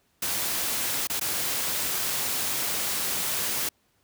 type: noise with dropouts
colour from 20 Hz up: white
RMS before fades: -28 dBFS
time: 0.22-3.69 s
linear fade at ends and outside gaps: 5 ms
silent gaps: 1.072-1.098 / 1.197-1.211 s
effects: pink hiss -68 dBFS RMS until 4.03 s + high-pass 60 Hz 12 dB/octave